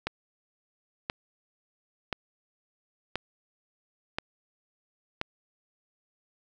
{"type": "click train", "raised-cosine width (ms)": 0.3, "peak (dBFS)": -13, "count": 6, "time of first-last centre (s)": [0.07, 5.214], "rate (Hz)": 0.972, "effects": []}